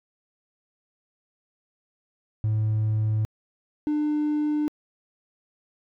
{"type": "tone pair in turn", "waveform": "triangle", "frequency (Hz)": [108.2, 299.6], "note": ["A2", "D4"], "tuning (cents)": [-29, 35], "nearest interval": "octave + tritone", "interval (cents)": 1764, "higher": "second", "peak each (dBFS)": [-18, -19], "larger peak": "first", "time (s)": [[2.44, 3.25], [3.87, 4.68]], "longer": "neither", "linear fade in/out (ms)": 0, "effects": ["tanh soft clip ceiling -16 dBFS"]}